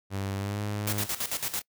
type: tone with pitch glide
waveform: sawtooth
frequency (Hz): 98 to 103.83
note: G2 to G#2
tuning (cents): 0 to 0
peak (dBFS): -26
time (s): 0.1-1.07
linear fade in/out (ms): 50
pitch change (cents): +100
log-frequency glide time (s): 0.37-0.61
type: noise with tremolo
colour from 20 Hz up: white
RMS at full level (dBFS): -30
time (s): 0.87-1.62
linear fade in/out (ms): 5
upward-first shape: square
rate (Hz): 9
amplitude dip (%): 75
effects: noise-tail reverb RT60 0.1 s tail -25 dB re dry